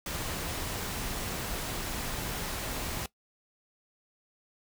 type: noise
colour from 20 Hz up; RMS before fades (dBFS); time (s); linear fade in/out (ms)
pink; -35; 0.06-3.06; 2
effects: noise-tail reverb RT60 0.1 s tail -19 dB re dry